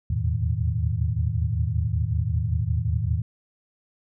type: tone cluster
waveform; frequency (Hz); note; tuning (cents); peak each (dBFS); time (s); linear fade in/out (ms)
sine; 76.6 / 81.9 / 109.1 / 121 / 155.9; D#2 / E2 / A2 / B2 / D#3; -27 / -11 / -14 / -35 / +4; -30 / -26 / -25 / -31 / -32; 0.1-3.22; 5
effects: none